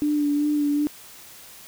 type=tone with vibrato; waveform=sine; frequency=293.7 Hz; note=D4; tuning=in tune; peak=-19 dBFS; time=0.02-0.87 s; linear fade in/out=0 ms; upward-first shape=sine; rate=2.6 Hz; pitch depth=25 cents each way; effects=white hiss -45 dBFS RMS until 1.67 s